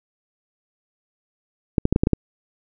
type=clicks; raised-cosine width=3 ms; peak=-3 dBFS; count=7; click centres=1.782 / 1.854 / 1.926 / 1.961 / 2.035 / 2.071 / 2.133 s; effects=none